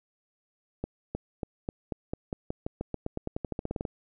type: accelerating click train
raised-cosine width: 2 ms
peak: -18 dBFS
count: 23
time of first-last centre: 0.84-3.852 s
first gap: 310 ms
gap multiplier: 0.91
effects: none